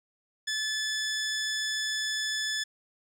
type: tone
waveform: 15% pulse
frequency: 1733 Hz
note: A6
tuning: 27 cents flat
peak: -22 dBFS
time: 0.47-2.64 s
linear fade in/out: 10 ms
effects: low-pass 10000 Hz 12 dB/octave